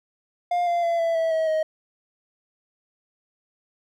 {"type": "tone with pitch steps", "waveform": "triangle", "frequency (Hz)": [705, 691.7, 678.6, 665.8, 653.2, 640.9, 628.8], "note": ["F5", "F5", "F5", "E5", "E5", "E5", "D#5"], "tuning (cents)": [16, -17, -50, 17, -16, -49, 18], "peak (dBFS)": -18, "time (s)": [0.51, 1.63], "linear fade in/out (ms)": 5, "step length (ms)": 160, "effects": []}